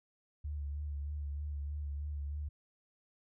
sine tone with vibrato, 72.8 Hz, D2, 15 cents flat, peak -36 dBFS, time 0.44-2.49 s, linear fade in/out 10 ms, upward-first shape sine, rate 3.2 Hz, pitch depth 37 cents each way, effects none

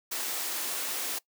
white high-pass noise, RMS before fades -33 dBFS, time 0.11-1.19 s, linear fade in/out 10 ms, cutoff 250 Hz, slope 48 dB/octave, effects noise-tail reverb RT60 0.1 s tail -21 dB re dry

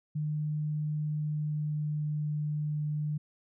sine tone with pitch glide, 151.4 to 150.18 Hz, D#3 to D3, -47 to +39 cents, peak -29 dBFS, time 0.15-3.18 s, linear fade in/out 10 ms, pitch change -14 cents, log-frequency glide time 1.05-2.26 s, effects none

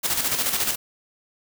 white noise with tremolo, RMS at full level -22 dBFS, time 0.03-0.76 s, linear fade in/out 20 ms, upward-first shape square, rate 14 Hz, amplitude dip 50%, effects none

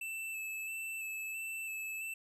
square tone with vibrato, 2637 Hz, E7, in tune, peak -39 dBFS, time 0.01-2.14 s, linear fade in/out 5 ms, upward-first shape square, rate 1.5 Hz, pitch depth 17 cents each way, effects none

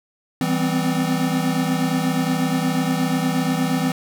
square chord, C major seventh, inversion first, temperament equal with one note detuned, 164.81 / 196 / 253.2 / 261.6 Hz, E3 / G3 / B3 / C4, 0 / 0 / +43 / 0 cents, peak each -24 / -28 / -24 / -25 dBFS, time 0.41-3.92 s, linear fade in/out 2 ms, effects none

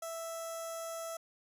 15% pulse tone with notch filter, 659.3 Hz, E5, in tune, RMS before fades -41 dBFS, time 0.02-1.17 s, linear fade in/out 5 ms, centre 2300 Hz, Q 0.51, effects resampled to 32000 Hz

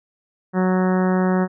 harmonic tone, 185 Hz, F#3, in tune, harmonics 1 / 2 / 3 / 4 / 5 / 6 / 7 / 8 / 9 / 10, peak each -17 / -23 / -27 / -29 / -31 / -33 / -34 / -35 / -36 / -37 dBFS, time 0.53-1.48 s, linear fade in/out 50 ms, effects none

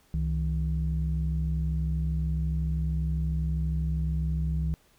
sine tone pair together, 67.06 / 159.5 Hz, C2 / D#3, +43 / +43 cents, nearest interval octave + minor third, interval 1500 cents, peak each -26 / -28 dBFS, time 0.14-4.74 s, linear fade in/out 0 ms, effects tanh soft clip ceiling -19 dBFS + pink hiss -63 dBFS RMS until 4.98 s

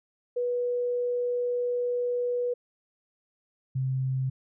sine tone pair in turn, 488.4 / 131.28 Hz, B4 / C3, -19 / +6 cents, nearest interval octave + major seventh, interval 2275 cents, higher first, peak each -25 dBFS, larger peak neither, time 0.36-2.54 / 3.75-4.3 s, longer first, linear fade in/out 10 ms, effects none

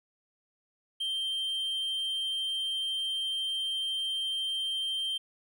triangle tone, 3147 Hz, G7, 6 cents sharp, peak -28 dBFS, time 1-5.18 s, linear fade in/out 10 ms, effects none

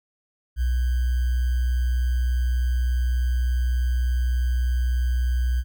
sine tone with sample-and-hold, 61.7 Hz, B1, 1 cent flat, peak -19 dBFS, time 0.56-5.64 s, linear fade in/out 50 ms, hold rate 1575 Hz, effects none

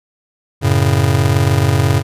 square chord, F# minor, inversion none, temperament just, 92.5 / 111 / 138.75 Hz, F#2 / A2 / C#3, 0 / +16 / +2 cents, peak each -16 dBFS, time 0.61-2.03 s, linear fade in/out 50 ms, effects resampled to 32000 Hz

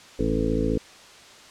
harmonic tone with a mistuned harmonic, 54.9 Hz, A1, 3 cents flat, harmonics 1 / 2 / 3 / 4 / 5 / 6 / 8 / 9, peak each -28 / -32 / -31 / -30 / -27 / -31 / -28 / -31 dBFS, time 0.19-0.78 s, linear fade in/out 5 ms, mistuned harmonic 1, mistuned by -120 cents, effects white hiss -47 dBFS RMS until 1.5 s + low-pass 6000 Hz 12 dB/octave

